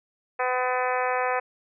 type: harmonic tone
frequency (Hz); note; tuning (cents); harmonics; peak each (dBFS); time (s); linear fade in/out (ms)
252.4; B3; +38; 2 / 3 / 4 / 5 / 6 / 7 / 8 / 9 / 10; -28 / -28 / -30 / -32 / -35 / -33 / -37 / -38 / -38; 0.39-1.4; 10
effects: none

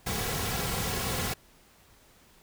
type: noise with comb filter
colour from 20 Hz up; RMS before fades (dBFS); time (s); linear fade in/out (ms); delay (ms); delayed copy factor
pink; -31; 0.06-1.34; 10; 3.3; -0.6
effects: pink hiss -59 dBFS RMS until 2.42 s

